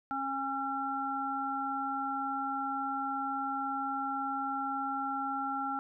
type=harmonic tone; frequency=271.8 Hz; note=C#4; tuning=34 cents flat; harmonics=1 / 3 / 5; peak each=-39 / -35 / -35 dBFS; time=0.11-5.79 s; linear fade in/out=0 ms; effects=none